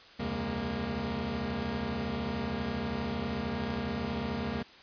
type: tone cluster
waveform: sawtooth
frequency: 72.7 / 85.5 / 133.6 / 204.1 / 233.4 Hz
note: D2 / F2 / C3 / G#3 / A#3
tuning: -17 / -36 / +36 / -30 / +2 cents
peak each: -38 / -38 / -37 / -33 / -31 dBFS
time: 0.19-4.63 s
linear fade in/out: 10 ms
effects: white hiss -53 dBFS RMS until 4.82 s + resampled to 11025 Hz